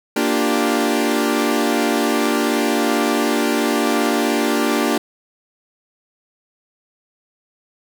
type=chord; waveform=sawtooth; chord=G minor seventh; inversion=first; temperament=equal; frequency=233.1 / 293.7 / 349.2 / 392 Hz; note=Bb3 / D4 / F4 / G4; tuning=0 / 0 / 0 / 0 cents; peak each=-17 / -16 / -20 / -19 dBFS; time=0.16-4.98 s; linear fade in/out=5 ms; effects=none